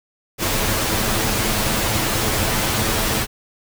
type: noise with comb filter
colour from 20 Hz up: pink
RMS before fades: -20 dBFS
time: 0.38-3.27 s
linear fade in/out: 50 ms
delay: 9.2 ms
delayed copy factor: +0.55
effects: none